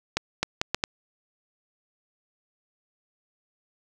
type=accelerating click train; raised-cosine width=0.2 ms; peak=-6 dBFS; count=5; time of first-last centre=0.17-0.839 s; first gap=260 ms; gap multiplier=0.71; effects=none